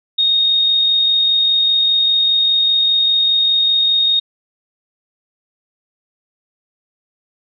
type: tone with amplitude modulation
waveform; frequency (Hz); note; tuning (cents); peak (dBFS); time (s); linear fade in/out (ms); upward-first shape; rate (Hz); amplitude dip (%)
sine; 3716; A#7; -6; -10; 0.18-4.2; 10; sine; 45; 25
effects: none